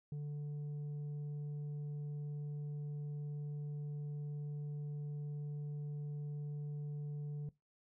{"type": "tone with tanh clipping", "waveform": "sine", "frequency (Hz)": 146.83, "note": "D3", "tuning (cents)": 0, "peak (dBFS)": -40, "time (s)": [0.12, 7.49], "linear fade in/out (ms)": 2, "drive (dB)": 4, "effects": ["noise-tail reverb RT60 0.2 s tail -20 dB re dry"]}